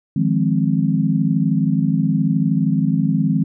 sine chord, F minor seventh, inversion third, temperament equal, 155.56 / 174.61 / 207.7 / 261.6 Hz, Eb3 / F3 / Ab3 / C4, 0 / 0 / 0 / 0 cents, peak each -19 / -20 / -20 / -21 dBFS, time 0.16-3.44 s, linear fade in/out 5 ms, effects none

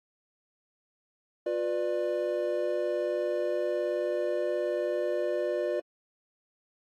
triangle chord, B diminished, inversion second, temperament just, 355.6 / 493.9 / 592.7 Hz, F4 / B4 / D5, +31 / 0 / +16 cents, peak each -30 / -31 / -28 dBFS, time 1.46-5.8 s, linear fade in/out 5 ms, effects AAC 48 kbps

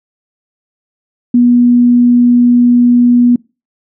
sine tone, 242.7 Hz, B3, 30 cents flat, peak -4 dBFS, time 1.34-3.36 s, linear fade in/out 5 ms, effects noise-tail reverb RT60 0.3 s tail -25 dB re dry

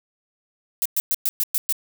violet noise bursts, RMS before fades -21 dBFS, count 7, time 0.82-1.725 s, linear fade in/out 0 ms, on 35 ms, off 110 ms, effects none

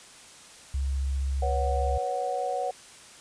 sine tone with vibrato, 68 Hz, C#2, 33 cents flat, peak -25 dBFS, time 0.74-1.98 s, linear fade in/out 5 ms, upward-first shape square, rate 15 Hz, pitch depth 11 cents each way
sine chord, B suspended second, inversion none, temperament equal with one note detuned, 489.3 / 554.4 / 740 Hz, B4 / C#5 / F#5, -16 / 0 / 0 cents, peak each -33 / -32 / -29 dBFS, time 1.42-2.71 s, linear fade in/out 5 ms
effects white hiss -49 dBFS RMS until 3.2 s + resampled to 22050 Hz

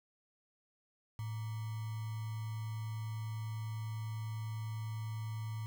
sine tone with sample-and-hold, 110 Hz, A2, in tune, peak -37 dBFS, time 1.19-5.66 s, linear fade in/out 0 ms, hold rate 1050 Hz, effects none

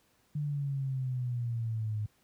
sine exponential sweep, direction down, 149.6 to 104.7 Hz, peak -30 dBFS, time 0.35-2.06 s, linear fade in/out 5 ms, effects pink hiss -69 dBFS RMS until 2.23 s + high-pass 60 Hz 12 dB/octave

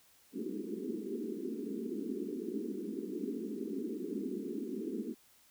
pink band-pass noise, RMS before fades -39 dBFS, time 0.32-5.15 s, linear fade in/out 50 ms, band 200 to 430 Hz, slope 96 dB/octave, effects white hiss -65 dBFS RMS until 5.5 s

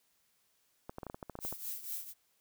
clicks, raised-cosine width 1 ms, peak -28 dBFS, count 12, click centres 0.895 / 0.984 / 1.032 / 1.067 / 1.099 / 1.145 / 1.228 / 1.297 / 1.354 / 1.389 / 1.45 / 1.526 s
violet noise with tremolo, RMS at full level -38 dBFS, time 1.4-2.14 s, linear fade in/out 50 ms, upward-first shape triangle, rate 4.2 Hz, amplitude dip 80%
effects white hiss -74 dBFS RMS until 2.4 s

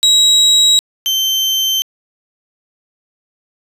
35% pulse tone pair in turn, 3845 / 3106 Hz, B7 / G7, -47 / -17 cents, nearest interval major third, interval 370 cents, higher first, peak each -5 / -11 dBFS, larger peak first, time 0.03-0.79 / 1.06-1.82 s, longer neither, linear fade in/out 0 ms, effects resampled to 32000 Hz + 7-bit

